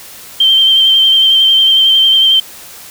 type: tone with vibrato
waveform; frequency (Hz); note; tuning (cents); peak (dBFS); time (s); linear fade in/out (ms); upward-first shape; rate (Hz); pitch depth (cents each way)
sine; 3136; G7; 0; -5; 0.4-2.4; 5; triangle; 11; 28
effects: white hiss -33 dBFS RMS until 2.9 s